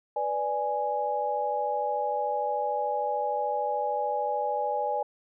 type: chord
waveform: sine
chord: G# diminished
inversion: first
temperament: equal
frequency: 493.9 / 587.3 / 830.6 Hz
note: B4 / D5 / G#5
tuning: 0 / 0 / 0 cents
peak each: -33 / -31 / -28 dBFS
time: 0.16-5.03 s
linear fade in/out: 5 ms
effects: none